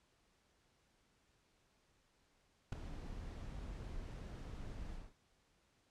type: noise with ADSR envelope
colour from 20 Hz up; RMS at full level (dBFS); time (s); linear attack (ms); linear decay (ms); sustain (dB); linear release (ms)
brown; -33; 2.72-5.14; 7; 5; -14; 210
effects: pink hiss -75 dBFS RMS until 5.9 s + low-pass 8000 Hz 12 dB/octave